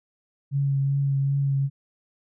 sine tone with vibrato, 138.59 Hz, C#3, in tune, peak -20 dBFS, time 0.51-1.7 s, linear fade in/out 50 ms, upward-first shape triangle, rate 2.6 Hz, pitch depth 21 cents each way, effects none

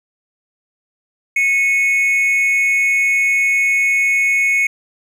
triangle tone pair together, 2196 / 2489 Hz, C#7 / D#7, -17 / 0 cents, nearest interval major second, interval 217 cents, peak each -11 / -20 dBFS, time 1.36-4.67 s, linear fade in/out 5 ms, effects none

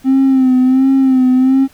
triangle tone with vibrato, 261.6 Hz, C4, in tune, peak -4 dBFS, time 0.04-1.68 s, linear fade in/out 50 ms, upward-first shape sine, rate 1.4 Hz, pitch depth 49 cents each way, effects tanh soft clip ceiling -3 dBFS + pink hiss -47 dBFS RMS until 1.73 s

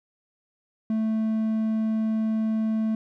triangle tone, 220 Hz, A3, in tune, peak -20 dBFS, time 0.9-2.95 s, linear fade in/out 2 ms, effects none

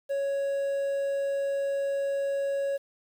triangle tone with quantisation, 555 Hz, C#5, 2 cents sharp, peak -24 dBFS, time 0.09-2.78 s, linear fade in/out 20 ms, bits 9, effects none

